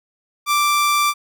sawtooth tone, 1174.7 Hz, D6, in tune, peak -11 dBFS, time 0.46-1.14 s, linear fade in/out 50 ms, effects none

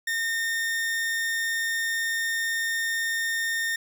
40% pulse tone, 1826 Hz, A#6, 36 cents flat, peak -24 dBFS, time 0.07-3.76 s, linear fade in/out 5 ms, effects none

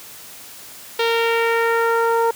sawtooth tone with low-pass filter sweep, 460.8 Hz, A#4, 20 cents flat, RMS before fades -18 dBFS, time 0.99-2.31 s, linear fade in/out 5 ms, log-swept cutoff 3700 to 990 Hz, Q 2.1, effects white hiss -39 dBFS RMS until 2.35 s + high-pass 80 Hz 12 dB/octave

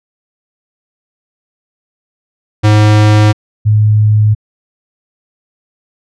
square / sine tone pair in turn, 106.1 / 106.62 Hz, G#2 / G#2, +38 / +46 cents, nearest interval unison, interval 8 cents, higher second, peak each -5 dBFS, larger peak neither, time 2.63-3.33 / 3.65-4.35 s, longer neither, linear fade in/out 20 ms, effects low-pass 6000 Hz 12 dB/octave

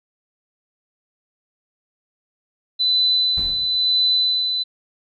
sine tone with tremolo, 4006 Hz, B7, 24 cents sharp, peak -14 dBFS, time 2.79-4.64 s, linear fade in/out 20 ms, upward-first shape sine, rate 0.99 Hz, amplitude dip 45%
brown noise with exponential decay, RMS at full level -29 dBFS, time 3.37-4.06 s, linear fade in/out 5 ms, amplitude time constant 150 ms
effects none

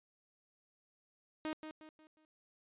sawtooth tone with echo, 311.1 Hz, D#4, in tune, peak -33 dBFS, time 1.45-1.53 s, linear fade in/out 0 ms, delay 180 ms, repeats 4, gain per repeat -8 dB, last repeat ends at 2.25 s, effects resampled to 8000 Hz

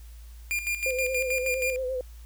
45% pulse tone with tremolo, 2406 Hz, D7, 41 cents sharp, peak -25 dBFS, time 0.51-1.76 s, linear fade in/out 0 ms, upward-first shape square, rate 6.3 Hz, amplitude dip 65%
sine tone with vibrato, 514 Hz, C5, 31 cents flat, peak -27 dBFS, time 0.86-2.01 s, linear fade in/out 2 ms, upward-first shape sine, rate 8.7 Hz, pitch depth 44 cents each way
effects added 57 Hz sine -42 dBFS peak until 2.25 s + white hiss -58 dBFS RMS until 2.25 s

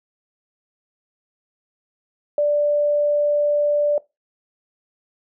sine tone, 587.3 Hz, D5, in tune, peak -15 dBFS, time 2.38-3.98 s, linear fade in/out 2 ms, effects noise-tail reverb RT60 0.2 s tail -20 dB re dry

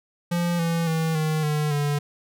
square tone with pitch steps, 173 / 167.11 / 161.41 / 155.92 / 150.61 / 145.48 Hz, F3 / E3 / E3 / D#3 / D3 / D3, -16 / +24 / -36 / +4 / +44 / -16 cents, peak -22 dBFS, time 0.31-1.99 s, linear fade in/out 10 ms, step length 280 ms, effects none

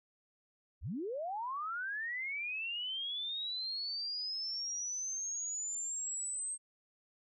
sine linear sweep, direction up, 42.89 to 8372 Hz, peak -36 dBFS, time 0.81-6.58 s, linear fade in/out 50 ms, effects none

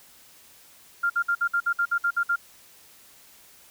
sine tone bursts, 1396 Hz, F6, 1 cent flat, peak -20 dBFS, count 11, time 1.03-2.36 s, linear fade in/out 10 ms, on 70 ms, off 56 ms, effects white hiss -53 dBFS RMS until 3.7 s

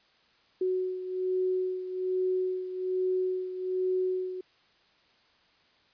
sine beating tone pair, 370 / 371.2 Hz, F#4 / F#4, 0 / +6 cents, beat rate 1.2 Hz, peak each -28 / -34 dBFS, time 0.61-4.41 s, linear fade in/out 5 ms, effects white hiss -64 dBFS RMS until 5.93 s + resampled to 11025 Hz

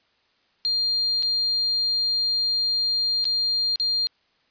sine tone with dropouts, 4200 Hz, C8, 6 cents sharp, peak -20 dBFS, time 0.65-4.07 s, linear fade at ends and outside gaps 0 ms, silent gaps 1.225-1.231 / 3.243-3.253 / 3.758-3.799 s, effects white hiss -65 dBFS RMS until 4.5 s + resampled to 11025 Hz

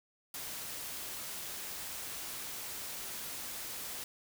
white noise, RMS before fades -42 dBFS, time 0.34-4.04 s, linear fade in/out 2 ms, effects none

